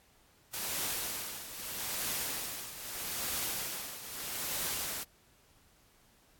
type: noise with tremolo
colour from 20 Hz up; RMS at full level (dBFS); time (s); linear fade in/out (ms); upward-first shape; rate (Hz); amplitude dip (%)
white; -34; 0.53-5.04; 10; triangle; 0.79; 75
effects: pink hiss -65 dBFS RMS until 6.39 s + AAC 64 kbps